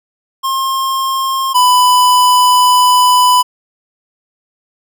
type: tone pair in turn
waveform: square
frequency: 1068 / 996.1 Hz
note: C6 / B5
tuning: +35 / +15 cents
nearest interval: minor second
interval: 120 cents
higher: first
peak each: -14 / -7 dBFS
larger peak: second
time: 0.43-1.54 / 1.54-3.43 s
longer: second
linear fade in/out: 20 ms
effects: none